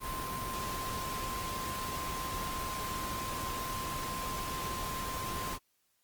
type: tone in noise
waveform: sine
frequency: 1045 Hz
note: C6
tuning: 2 cents flat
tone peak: -38 dBFS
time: 0-5.59 s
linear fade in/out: 50 ms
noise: pink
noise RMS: -39 dBFS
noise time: 0-5.59 s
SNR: -2 dB
effects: white hiss -75 dBFS RMS until 6.03 s + Opus 32 kbps